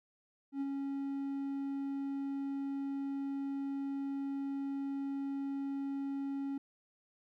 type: tone with ADSR envelope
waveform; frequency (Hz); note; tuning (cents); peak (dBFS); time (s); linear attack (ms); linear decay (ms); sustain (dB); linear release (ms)
triangle; 276.2; C#4; -6; -30; 0.52-6.58; 89; 36; -3; 5
effects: none